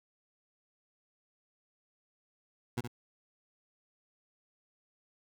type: tone with echo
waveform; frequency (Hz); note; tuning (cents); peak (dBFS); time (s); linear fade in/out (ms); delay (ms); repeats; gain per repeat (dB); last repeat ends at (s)
20% pulse; 120; B2; -49; -26; 2.77-2.81; 10; 68; 1; -7; 2.878
effects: none